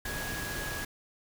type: tone in noise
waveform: sine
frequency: 1661.2 Hz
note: G#6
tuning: in tune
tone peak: -38 dBFS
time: 0.05-0.85 s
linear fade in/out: 5 ms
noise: pink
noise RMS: -37 dBFS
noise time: 0.05-0.85 s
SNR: -4 dB
effects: none